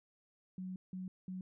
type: tone bursts at uneven times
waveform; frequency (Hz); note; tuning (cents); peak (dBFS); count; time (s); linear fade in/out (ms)
sine; 185.4; F#3; +4; -40; 3; 0.58-0.76 / 0.93-1.08 / 1.28-1.41; 2
effects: none